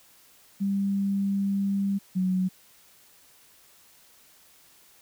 sine tone pair in turn, 197.8 / 185.4 Hz, G3 / F#3, +16 / +4 cents, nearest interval minor second, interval 112 cents, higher first, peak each -23 / -22 dBFS, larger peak second, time 0.6-1.99 / 2.15-2.49 s, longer first, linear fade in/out 20 ms, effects white hiss -57 dBFS RMS until 5.01 s

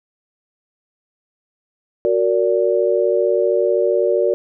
sine chord, Gb augmented, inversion none, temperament just, 370 / 462.5 / 578.1 Hz, Gb4 / Bb4 / D5, 0 / -14 / -27 cents, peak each -18 dBFS, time 2.05-4.34 s, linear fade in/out 0 ms, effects none

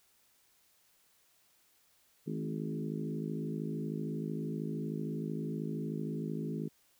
harmonic tone with a mistuned harmonic, 53 Hz, G#1, 36 cents sharp, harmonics 3 / 4 / 5 / 6 / 7 / 8, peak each -38 / -40 / -42 / -44 / -45 / -46 dBFS, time 2.26-6.69 s, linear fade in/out 20 ms, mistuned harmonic 4, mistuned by +24 cents, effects white hiss -69 dBFS RMS until 6.99 s

